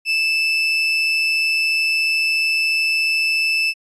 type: tone with amplitude modulation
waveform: 35% pulse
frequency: 2637 Hz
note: E7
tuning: in tune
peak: -13 dBFS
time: 0.05-3.74 s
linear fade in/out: 50 ms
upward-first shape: sine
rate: 154 Hz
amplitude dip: 30%
effects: resampled to 22050 Hz